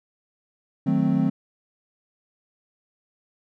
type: chord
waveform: triangle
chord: D# diminished seventh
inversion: none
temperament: equal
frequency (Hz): 155.56 / 185 / 220 / 261.6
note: D#3 / F#3 / A3 / C4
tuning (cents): 0 / 0 / 0 / 0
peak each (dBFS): -23 / -22 / -23 / -21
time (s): 0.86-1.3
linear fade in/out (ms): 10
effects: none